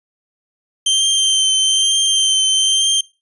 sawtooth tone with vibrato, 3131 Hz, G7, 3 cents flat, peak -9 dBFS, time 0.86-3.01 s, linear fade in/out 5 ms, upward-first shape triangle, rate 1.1 Hz, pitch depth 24 cents each way, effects noise-tail reverb RT60 0.3 s tail -23 dB re dry + resampled to 24000 Hz

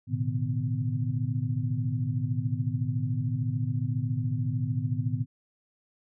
sine tone cluster, 110.2 / 124 / 137.4 / 152 / 250.5 Hz, A2 / B2 / C#3 / D#3 / B3, +3 / +7 / -15 / -40 / +25 cents, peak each -30 / -30 / -37 / -34 / -36 dBFS, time 0.07-5.26 s, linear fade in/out 50 ms, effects none

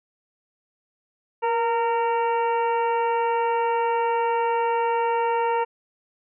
harmonic tone with a mistuned harmonic, 460.1 Hz, A#4, 23 cents flat, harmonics 1 / 2 / 3 / 4 / 5 / 6, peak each -24 / -22 / -35 / -38 / -39 / -39 dBFS, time 1.42-5.65 s, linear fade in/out 20 ms, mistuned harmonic 1, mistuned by +41 cents, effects none

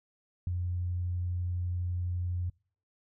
sine tone with ADSR envelope, 88.8 Hz, F2, 29 cents sharp, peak -23 dBFS, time 0.47-2.5 s, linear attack 3 ms, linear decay 5 ms, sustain -6 dB, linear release 9 ms, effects noise-tail reverb RT60 0.5 s tail -26 dB re dry + tanh soft clip ceiling -21 dBFS

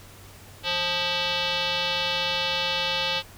sine tone with frequency modulation, 171.8 Hz, F3, 28 cents flat, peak -23 dBFS, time 0.63-3.23 s, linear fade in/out 50 ms, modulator 705 Hz, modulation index 5.8, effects added 96 Hz sine -49 dBFS peak until 3.37 s + pink hiss -48 dBFS RMS until 3.37 s

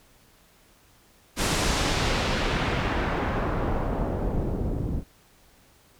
pink noise with low-pass filter sweep, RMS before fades -26 dBFS, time 1.36-5.04 s, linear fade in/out 50 ms, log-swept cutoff 10000 to 260 Hz, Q 0.86, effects pink hiss -58 dBFS RMS until 5.99 s

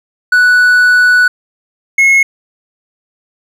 triangle tone pair in turn, 1480 / 2172 Hz, F#6 / C#7, 0 / -36 cents, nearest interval perfect fifth, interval 664 cents, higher second, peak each -3 dBFS, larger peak neither, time 0.32-1.28 / 1.98-2.23 s, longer first, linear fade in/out 5 ms, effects none

